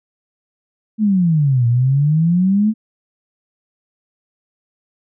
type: exponential two-way sweep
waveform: sine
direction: down then up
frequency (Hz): 222.8 to 116.54 to 222.8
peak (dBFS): -11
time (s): 0.98-2.74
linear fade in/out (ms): 50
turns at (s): 1.67
effects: none